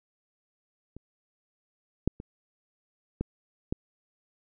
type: clicks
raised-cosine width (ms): 3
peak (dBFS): -30 / -10 / -26 / -16 / -15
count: 5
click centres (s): 0.966 / 2.076 / 2.201 / 3.21 / 3.725
effects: none